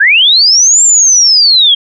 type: linear two-way sweep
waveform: sine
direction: up then down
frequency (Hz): 1528 to 7459 to 3184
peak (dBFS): -3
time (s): 0-1.75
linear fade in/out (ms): 10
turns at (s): 0.83
effects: none